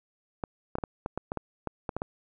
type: clicks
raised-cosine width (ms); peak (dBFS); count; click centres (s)
1; -17; 12; 0.438 / 0.754 / 0.785 / 0.838 / 1.061 / 1.176 / 1.319 / 1.373 / 1.673 / 1.892 / 1.966 / 2.019
effects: none